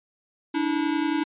square tone pair together, 291.3 / 322.2 Hz, D4 / E4, -14 / -39 cents, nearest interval major second, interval 175 cents, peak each -26 dBFS, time 0.54-1.24 s, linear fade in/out 10 ms, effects resampled to 8000 Hz

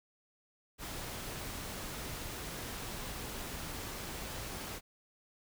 pink noise, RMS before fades -42 dBFS, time 0.78-4.81 s, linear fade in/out 50 ms, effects none

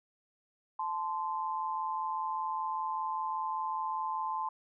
sine tone pair together, 872.9 / 1038 Hz, A5 / C6, -14 / -14 cents, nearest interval minor third, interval 300 cents, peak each -35 / -34 dBFS, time 0.79-4.49 s, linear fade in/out 5 ms, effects none

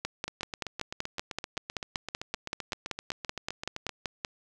two click trains, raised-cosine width 0.2 ms, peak -18 / -14 dBFS, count 29 / 23, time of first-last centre 0.28-3.893 / 0.05-4.248 s, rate 7.75 / 5.24 Hz, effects none

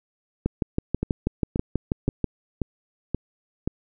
two click trains, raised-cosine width 3 ms, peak -11 / -9 dBFS, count 6 / 12, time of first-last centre 1.03-3.676 / 0.46-2.243 s, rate 1.89 / 6.17 Hz, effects none

